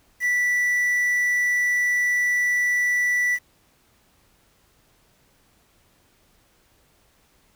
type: tone with quantisation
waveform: triangle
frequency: 1965 Hz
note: B6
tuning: 9 cents flat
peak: -17 dBFS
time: 0.2-3.39 s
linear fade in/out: 50 ms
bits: 7
effects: pink hiss -61 dBFS RMS until 7.55 s